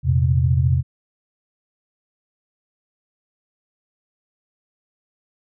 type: chord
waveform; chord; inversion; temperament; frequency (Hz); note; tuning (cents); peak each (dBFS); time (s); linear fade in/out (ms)
sine; F suspended fourth; none; equal with one note detuned; 85.31 / 116.54 / 130.81; F2 / Bb2 / C3; -40 / 0 / 0; -18 / -23 / -17; 0.03-0.83; 50
effects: none